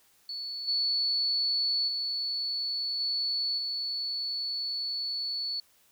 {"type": "tone with level steps", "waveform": "sine", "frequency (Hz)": 4435, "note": "C#8", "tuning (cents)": 0, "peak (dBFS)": [-34, -25, -29, -27, -30], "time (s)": [0.29, 5.6], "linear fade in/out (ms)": 2, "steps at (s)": [0.67, 1.87, 2.99, 3.57], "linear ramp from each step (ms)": 20, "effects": ["white hiss -64 dBFS RMS until 5.91 s"]}